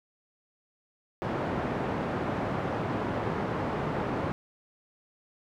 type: band-pass noise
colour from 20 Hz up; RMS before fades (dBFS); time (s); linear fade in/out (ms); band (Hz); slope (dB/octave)
pink; -31; 1.22-4.32; 0; 120 to 1200; 12
effects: none